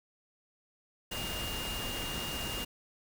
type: tone in noise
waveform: sine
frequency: 2827 Hz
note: F7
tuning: 20 cents sharp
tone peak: -39 dBFS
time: 1.11-2.65 s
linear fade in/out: 10 ms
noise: pink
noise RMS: -38 dBFS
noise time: 1.11-2.65 s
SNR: -4 dB
effects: none